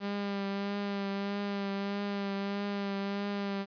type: tone with vibrato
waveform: sawtooth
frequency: 200 Hz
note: G3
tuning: 35 cents sharp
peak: -28 dBFS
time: 0-3.66 s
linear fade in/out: 50 ms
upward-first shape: triangle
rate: 1.6 Hz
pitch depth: 26 cents each way
effects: resampled to 11025 Hz + 10-bit